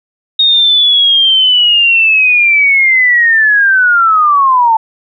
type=linear sweep; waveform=sine; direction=down; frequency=3729 to 875 Hz; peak=-5 dBFS; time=0.39-4.77 s; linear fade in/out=5 ms; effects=none